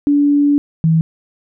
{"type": "tone pair in turn", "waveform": "sine", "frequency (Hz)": [288.2, 161.75], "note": ["D4", "E3"], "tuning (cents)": [-33, -32], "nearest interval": "minor seventh", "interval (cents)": 999, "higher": "first", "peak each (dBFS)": -9, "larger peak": "neither", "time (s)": [[0.07, 0.58], [0.84, 1.01]], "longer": "first", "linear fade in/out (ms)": 0, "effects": []}